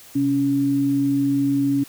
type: tone pair together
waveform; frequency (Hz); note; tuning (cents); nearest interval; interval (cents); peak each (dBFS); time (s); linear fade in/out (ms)
sine; 132 / 279.7; C3 / C#4; +16 / +16; octave + minor second; 1300; -27 / -17; 0.15-1.84; 10
effects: white hiss -45 dBFS RMS until 1.88 s